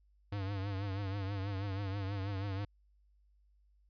square tone with vibrato, 98.5 Hz, G2, 9 cents sharp, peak -36 dBFS, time 0.32-2.65 s, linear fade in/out 5 ms, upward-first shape triangle, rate 6.2 Hz, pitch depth 87 cents each way, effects added 50 Hz sine -65 dBFS peak until 3.89 s + resampled to 11025 Hz

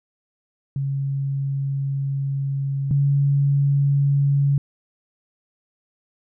sine tone pair in turn, 137.9 / 140.55 Hz, C#3 / C#3, -9 / +24 cents, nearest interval unison, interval 33 cents, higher second, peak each -21 / -15 dBFS, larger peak second, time 0.76-2.91 / 2.91-4.58 s, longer first, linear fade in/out 2 ms, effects none

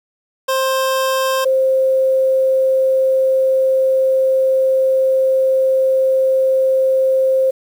25% pulse / sine tone pair in turn, 527 / 527 Hz, C5 / C5, +12 / +12 cents, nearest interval unison, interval 0 cents, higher neither, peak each -11 / -11 dBFS, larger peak neither, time 0.48-1.45 / 1.45-7.51 s, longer second, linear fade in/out 10 ms, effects 7-bit

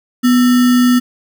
sine tone with sample-and-hold, 246.9 Hz, B3, in tune, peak -7 dBFS, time 0.23-1 s, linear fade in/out 20 ms, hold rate 1575 Hz, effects none

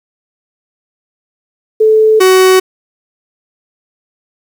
sine / 45% pulse tone pair in turn, 436 / 374.4 Hz, A4 / F#4, -16 / +20 cents, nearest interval minor third, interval 264 cents, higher first, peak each -4 dBFS, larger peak neither, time 1.8-2.2 / 2.2-2.6 s, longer neither, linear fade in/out 10 ms, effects 7-bit

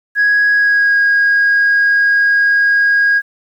sine tone with pitch glide, 1661.2 to 1638.3 Hz, G#6 to G#6, 0 to -24 cents, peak -7 dBFS, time 0.15-3.22 s, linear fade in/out 50 ms, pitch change -24 cents, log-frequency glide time 0.51-0.98 s, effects tanh soft clip ceiling -6 dBFS + 8-bit

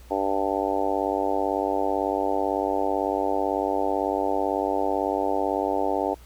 harmonic tone, 98 Hz, G2, in tune, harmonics 3 / 4 / 5 / 6 / 7 / 8 / 9, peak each -30 / -30 / -30 / -30 / -30 / -30 / -30 dBFS, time 0.1-6.15 s, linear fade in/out 20 ms, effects added 60 Hz sine -45 dBFS peak until 6.25 s + pink hiss -54 dBFS RMS until 6.25 s

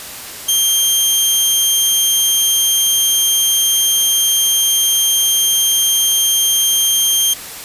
15% pulse tone, 3180 Hz, G7, 24 cents sharp, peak -4 dBFS, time 0.48-7.34 s, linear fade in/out 10 ms, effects white hiss -30 dBFS RMS until 7.64 s + resampled to 32000 Hz

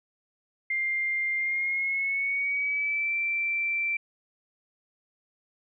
sine tone with pitch glide, 2100 to 2344 Hz, C7 to D7, +6 to -4 cents, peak -25 dBFS, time 0.7-3.97 s, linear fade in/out 5 ms, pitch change +190 cents, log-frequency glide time 1.35-3.15 s, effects none

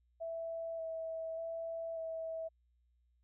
sine tone with vibrato, 655 Hz, E5, 11 cents flat, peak -38 dBFS, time 0.2-2.49 s, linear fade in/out 20 ms, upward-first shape square, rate 0.85 Hz, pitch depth 13 cents each way, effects added 60 Hz sine -70 dBFS peak until 3.23 s

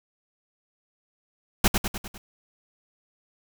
pink noise with echo, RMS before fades -17 dBFS, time 1.64-1.68 s, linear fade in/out 5 ms, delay 100 ms, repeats 5, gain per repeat -5 dB, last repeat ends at 2.18 s, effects none

